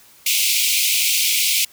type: high-pass noise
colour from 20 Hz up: pink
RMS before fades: -18 dBFS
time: 0.26-1.65 s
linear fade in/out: 5 ms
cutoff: 2200 Hz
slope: 96 dB/octave
effects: white hiss -49 dBFS RMS until 1.72 s